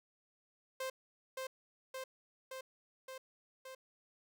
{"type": "tone with echo", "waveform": "sawtooth", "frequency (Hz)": 523.3, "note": "C5", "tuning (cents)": 0, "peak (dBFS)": -34, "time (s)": [0.8, 0.9], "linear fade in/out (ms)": 5, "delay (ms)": 570, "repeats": 5, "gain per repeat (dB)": -2, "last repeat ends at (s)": 3.75, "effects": []}